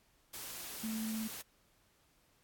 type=tone in noise; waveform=sine; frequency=220.8 Hz; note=A3; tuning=6 cents sharp; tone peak=-36 dBFS; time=0.83-1.28 s; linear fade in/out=10 ms; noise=white; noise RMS=-45 dBFS; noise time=0.33-1.42 s; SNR=+6 dB; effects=pink hiss -71 dBFS RMS until 2.43 s + AAC 64 kbps